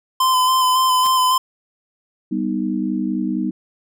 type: tone with vibrato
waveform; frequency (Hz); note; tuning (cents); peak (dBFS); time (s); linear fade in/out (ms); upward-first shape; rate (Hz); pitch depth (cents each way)
square; 1026; C6; -34; -14; 0.2-1.38; 5; square; 3.6; 18
type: noise with exponential growth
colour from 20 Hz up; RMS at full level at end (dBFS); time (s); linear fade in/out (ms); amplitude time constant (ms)
white; -27; 0.98-1.07; 2; 18
type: chord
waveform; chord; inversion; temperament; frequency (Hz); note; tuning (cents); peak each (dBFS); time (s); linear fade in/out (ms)
sine; G augmented; none; equal; 196 / 246.9 / 311.1; G3 / B3 / D#4; 0 / 0 / 0; -23; 2.31-3.51; 10
effects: none